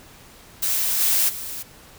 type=noise with level steps; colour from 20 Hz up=blue; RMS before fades=-22 / -19 / -32 dBFS; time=0.62-1.63 s; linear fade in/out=10 ms; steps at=0.99 / 1.28 s; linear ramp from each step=20 ms; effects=pink hiss -47 dBFS RMS until 1.98 s